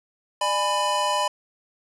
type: chord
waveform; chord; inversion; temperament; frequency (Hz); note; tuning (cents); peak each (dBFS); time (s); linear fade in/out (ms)
square; G# diminished; second; just; 598 / 830.6 / 996.7; D5 / G#5 / B5; +31 / 0 / +16; -28 / -29 / -24; 0.41-1.28; 5
effects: resampled to 24000 Hz + 9-bit